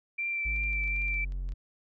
sine tone with vibrato, 2349 Hz, D7, in tune, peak -29 dBFS, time 0.18-1.25 s, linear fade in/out 10 ms, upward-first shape triangle, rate 2.7 Hz, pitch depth 17 cents each way
triangle exponential sweep, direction down, 55 to 43.65 Hz, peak -29 dBFS, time 0.45-1.54 s, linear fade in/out 10 ms
clicks, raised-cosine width 0.2 ms, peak -38 dBFS, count 12, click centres 0.563 / 0.637 / 0.731 / 0.838 / 0.877 / 0.963 / 1.019 / 1.082 / 1.142 / 1.322 / 1.49 / 1.521 s
effects none

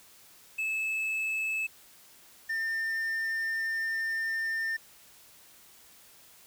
triangle tone pair in turn, 2607 / 1802.9 Hz, E7 / A6, -20 / +42 cents, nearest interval tritone, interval 638 cents, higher first, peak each -27 dBFS, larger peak neither, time 0.58-1.67 / 2.49-4.77 s, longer second, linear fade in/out 10 ms, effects white hiss -56 dBFS RMS until 6.46 s

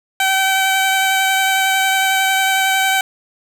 15% pulse tone with vibrato, 768 Hz, G5, 36 cents flat, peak -7 dBFS, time 0.2-3.01 s, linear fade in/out 2 ms, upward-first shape triangle, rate 11 Hz, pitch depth 13 cents each way, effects none

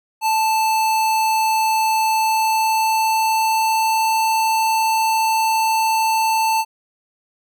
square tone with pitch glide, 880 to 887.1 Hz, A5 to A5, 0 to +14 cents, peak -16 dBFS, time 0.21-6.65 s, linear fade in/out 50 ms, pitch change +14 cents, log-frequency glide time 2.06-4.13 s, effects none

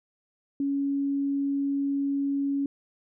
sine tone, 279.1 Hz, C#4, 12 cents sharp, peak -24 dBFS, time 0.6-2.66 s, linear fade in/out 2 ms, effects none

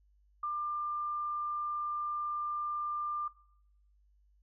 sine tone, 1194 Hz, D6, 28 cents sharp, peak -32 dBFS, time 0.43-3.28 s, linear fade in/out 5 ms, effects noise-tail reverb RT60 0.8 s tail -22 dB re dry + added 50 Hz sine -64 dBFS peak until 4.42 s

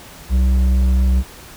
sine tone with hard clipping, 64 Hz, C2, 38 cents flat, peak -13 dBFS, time 0.29-1.24 s, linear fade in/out 50 ms, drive 6 dB, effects pink hiss -39 dBFS RMS until 1.56 s

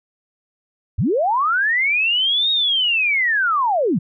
sine linear two-way sweep, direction up then down, 62.3 to 3777 to 133.8 Hz, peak -15 dBFS, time 0.98-3.99 s, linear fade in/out 10 ms, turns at 2.51 s, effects none

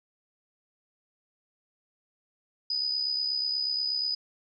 sine tone with amplitude modulation, 4978 Hz, D#8, in tune, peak -24 dBFS, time 2.7-4.15 s, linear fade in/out 5 ms, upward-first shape sine, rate 68.3 Hz, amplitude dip 55%, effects none

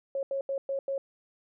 sine tone bursts at uneven times, 547 Hz, C#5, 23 cents flat, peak -28 dBFS, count 5, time 0.15-0.23 / 0.31-0.41 / 0.49-0.58 / 0.69-0.79 / 0.88-0.98 s, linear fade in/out 2 ms, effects none

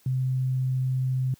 sine tone, 129.6 Hz, C3, 16 cents flat, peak -22 dBFS, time 0.06-1.34 s, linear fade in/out 2 ms, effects white hiss -60 dBFS RMS until 1.39 s + high-pass 80 Hz 12 dB/octave

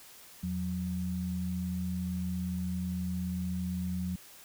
sine tone pair together, 83.6 / 181.18 Hz, E2 / F#3, +25 / -36 cents, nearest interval octave + minor second, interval 1339 cents, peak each -37 / -32 dBFS, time 0.43-4.16 s, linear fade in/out 5 ms, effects white hiss -53 dBFS RMS until 4.44 s

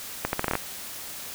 accelerating click train, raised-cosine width 0.5 ms, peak -9 dBFS, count 8, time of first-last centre 0.25-0.554 s, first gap 81 ms, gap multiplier 0.78, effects white hiss -38 dBFS RMS until 1.34 s

